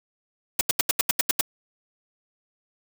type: noise bursts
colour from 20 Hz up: white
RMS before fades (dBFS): -20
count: 9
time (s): 0.59-1.411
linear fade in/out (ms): 5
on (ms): 21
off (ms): 79
effects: none